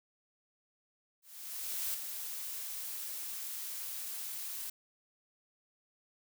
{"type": "noise with ADSR envelope", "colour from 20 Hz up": "blue", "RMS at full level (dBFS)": -35, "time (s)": [1.22, 4.7], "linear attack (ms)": 720, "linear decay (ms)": 8, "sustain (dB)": -6, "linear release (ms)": 6, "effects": []}